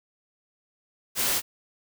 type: noise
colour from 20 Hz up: white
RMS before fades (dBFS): -25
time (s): 1.15-1.42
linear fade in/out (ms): 50
effects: none